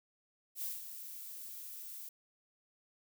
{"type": "noise with ADSR envelope", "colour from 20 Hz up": "violet", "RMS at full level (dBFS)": -38, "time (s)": [0.55, 2.09], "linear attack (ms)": 75, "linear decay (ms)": 180, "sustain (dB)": -9, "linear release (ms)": 4, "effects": []}